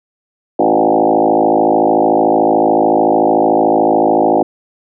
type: tone with frequency modulation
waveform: sine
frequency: 544 Hz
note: C#5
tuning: 33 cents flat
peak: -8 dBFS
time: 0.59-4.43 s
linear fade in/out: 5 ms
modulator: 53.6 Hz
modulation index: 5.2
effects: none